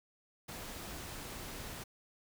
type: noise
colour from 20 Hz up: pink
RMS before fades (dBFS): -45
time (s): 0.48-1.84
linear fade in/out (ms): 10
effects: none